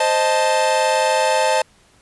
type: chord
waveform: 45% pulse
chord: A diminished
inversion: first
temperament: equal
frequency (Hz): 523.3 / 622.3 / 880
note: C5 / Eb5 / A5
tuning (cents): 0 / 0 / 0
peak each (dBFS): -20 / -20 / -18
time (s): 0-1.62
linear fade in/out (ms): 5
effects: pink hiss -54 dBFS RMS until 2.01 s + resampled to 24000 Hz